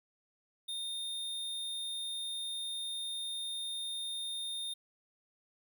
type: tone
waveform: square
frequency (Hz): 3650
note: A#7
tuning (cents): -37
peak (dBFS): -37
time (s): 0.68-4.74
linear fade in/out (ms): 10
effects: none